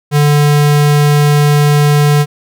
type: tone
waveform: square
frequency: 146.83 Hz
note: D3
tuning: in tune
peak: -7 dBFS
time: 0.11-2.26 s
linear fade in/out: 50 ms
effects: none